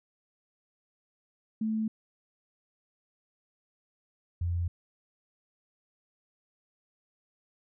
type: tone pair in turn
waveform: sine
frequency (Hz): 219.1 / 86.52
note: A3 / F2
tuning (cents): -7 / -16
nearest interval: octave + major third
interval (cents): 1609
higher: first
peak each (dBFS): -27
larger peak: neither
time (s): 1.61-1.88 / 4.41-4.68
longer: neither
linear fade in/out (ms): 5
effects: none